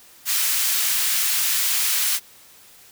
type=high-pass noise; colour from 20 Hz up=white; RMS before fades=-21 dBFS; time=0.25-2.2 s; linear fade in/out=50 ms; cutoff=1600 Hz; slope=12 dB/octave; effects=white hiss -49 dBFS RMS until 2.91 s